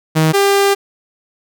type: tone pair in turn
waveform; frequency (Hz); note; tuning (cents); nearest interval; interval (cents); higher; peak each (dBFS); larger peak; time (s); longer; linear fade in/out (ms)
sawtooth; 158 / 398.1; D#3 / G4; +27 / +27; octave + major third; 1600; second; -6; neither; 0.15-0.33 / 0.33-0.75; second; 20
effects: none